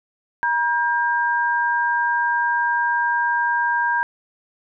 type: tone pair together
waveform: sine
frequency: 951.4 / 1600 Hz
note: A#5 / G6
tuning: +35 / +35 cents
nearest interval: major sixth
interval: 900 cents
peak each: -20 dBFS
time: 0.43-4.03 s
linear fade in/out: 0 ms
effects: none